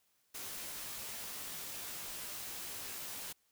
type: noise with comb filter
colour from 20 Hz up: white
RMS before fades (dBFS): -44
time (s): 0.34-3.33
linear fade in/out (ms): 10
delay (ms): 16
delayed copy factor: -0.6
effects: white hiss -75 dBFS RMS until 3.51 s